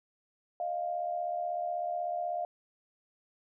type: tone pair together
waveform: sine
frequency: 622.3 / 698.5 Hz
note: D#5 / F5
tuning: 0 / 0 cents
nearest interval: major second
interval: 200 cents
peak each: -37 / -32 dBFS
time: 0.6-2.45 s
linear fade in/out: 2 ms
effects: none